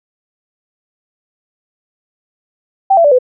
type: tone with pitch steps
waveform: sine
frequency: 777 / 672.5 / 582.1 / 503.8 Hz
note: G5 / E5 / D5 / B4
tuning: -16 / +34 / -15 / +34 cents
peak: -5 dBFS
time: 2.9-3.188 s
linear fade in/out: 10 ms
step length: 72 ms
effects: none